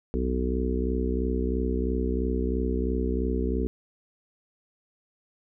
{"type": "harmonic tone", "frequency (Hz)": 63, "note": "B1", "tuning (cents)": 35, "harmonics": [1, 3, 4, 5, 6, 7], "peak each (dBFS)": [-27, -33, -31, -37, -32, -33], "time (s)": [0.14, 3.67], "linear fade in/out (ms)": 0, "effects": []}